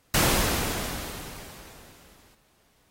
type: noise with exponential decay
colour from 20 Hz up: pink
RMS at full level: -20 dBFS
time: 0.14-2.35 s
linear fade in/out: 5 ms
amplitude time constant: 480 ms
effects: pink hiss -65 dBFS RMS until 2.9 s + AAC 48 kbps